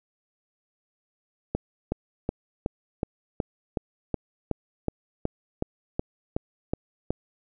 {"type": "click train", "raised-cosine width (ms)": 2, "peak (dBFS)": -12, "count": 16, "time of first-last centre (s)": [1.55, 7.106], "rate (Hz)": 2.7, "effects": []}